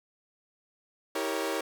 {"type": "chord", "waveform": "sawtooth", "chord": "E diminished seventh", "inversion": "none", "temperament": "equal with one note detuned", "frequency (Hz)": [322.5, 392, 466.2, 554.4], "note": ["E4", "G4", "Bb4", "Db5"], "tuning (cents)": [-38, 0, 0, 0], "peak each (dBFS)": -31, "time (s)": [1.15, 1.61], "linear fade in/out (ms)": 5, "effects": []}